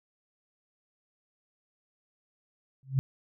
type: tone with exponential growth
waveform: sine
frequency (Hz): 133.8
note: C3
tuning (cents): +39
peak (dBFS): -18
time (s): 2.83-2.99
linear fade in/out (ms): 0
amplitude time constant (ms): 33
effects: none